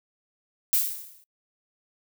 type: noise with exponential decay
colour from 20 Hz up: violet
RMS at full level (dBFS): -19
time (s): 0.73-1.24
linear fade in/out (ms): 0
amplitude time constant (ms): 110
effects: noise-tail reverb RT60 0.1 s tail -25 dB re dry